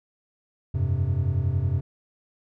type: chord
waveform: triangle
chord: F suspended second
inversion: none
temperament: just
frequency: 87.31 / 98.22 / 130.96 Hz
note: F2 / G2 / C3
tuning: 0 / +4 / +2 cents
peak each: -24 dBFS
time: 0.74-1.81 s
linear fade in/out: 10 ms
effects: none